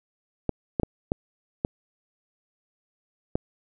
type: clicks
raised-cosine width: 2 ms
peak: -10 dBFS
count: 6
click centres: 0.493 / 0.798 / 0.833 / 1.119 / 1.649 / 3.355 s
effects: none